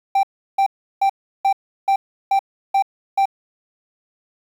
triangle tone bursts, 784 Hz, G5, in tune, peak -11 dBFS, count 8, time 0.15-3.256 s, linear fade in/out 5 ms, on 82 ms, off 350 ms, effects 8-bit

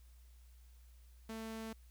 sawtooth tone, 222.7 Hz, A3, 21 cents sharp, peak -39 dBFS, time 1.29-1.73 s, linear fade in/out 5 ms, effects added 60 Hz sine -57 dBFS peak until 1.9 s + white hiss -72 dBFS RMS until 1.9 s

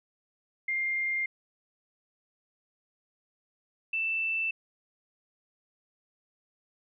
sine tone pair in turn, 2110 / 2658 Hz, C7 / E7, +14 / +14 cents, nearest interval major third, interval 400 cents, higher second, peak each -27 dBFS, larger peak neither, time 0.68-1.26 / 3.93-4.51 s, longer neither, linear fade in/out 5 ms, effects none

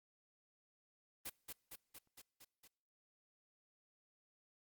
white noise with echo, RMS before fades -45 dBFS, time 1.25-1.3 s, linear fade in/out 10 ms, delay 230 ms, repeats 6, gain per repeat -3 dB, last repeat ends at 2.68 s, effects noise-tail reverb RT60 0.9 s tail -26 dB re dry + Opus 32 kbps

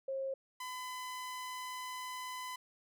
sine / sawtooth tone pair in turn, 537 / 1009.3 Hz, C5 / B5, +45 / +37 cents, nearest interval major seventh, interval 1092 cents, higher second, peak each -35 / -37 dBFS, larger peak first, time 0.08-0.34 / 0.6-2.56 s, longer second, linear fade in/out 5 ms, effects none

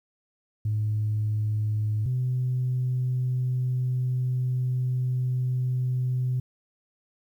sine tone pair in turn, 106.9 / 126.76 Hz, A2 / B2, -49 / +46 cents, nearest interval minor third, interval 295 cents, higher second, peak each -22 dBFS, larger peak neither, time 0.65-2.06 / 2.06-6.4 s, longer second, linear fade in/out 5 ms, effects tanh soft clip ceiling -19 dBFS + 10-bit

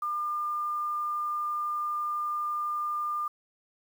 sine tone, 1202 Hz, D6, 40 cents sharp, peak -28 dBFS, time 0.02-3.28 s, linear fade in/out 5 ms, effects 9-bit

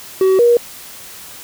triangle / sine tone pair in turn, 379 / 476.3 Hz, F#4 / A#4, +42 / +37 cents, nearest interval major third, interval 395 cents, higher second, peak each -7 dBFS, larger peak neither, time 0.21-0.39 / 0.39-0.57 s, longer neither, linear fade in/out 2 ms, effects white hiss -35 dBFS RMS until 1.43 s

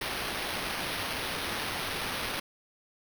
violet noise with sample-and-hold, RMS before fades -34 dBFS, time 0.01-2.4 s, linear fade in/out 5 ms, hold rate 7350 Hz, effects none

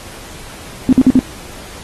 sine tone bursts, 258.2 Hz, C4, 23 cents flat, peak -3 dBFS, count 4, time 0.89-1.191 s, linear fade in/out 0 ms, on 37 ms, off 51 ms, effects pink hiss -34 dBFS RMS until 1.83 s + AAC 32 kbps

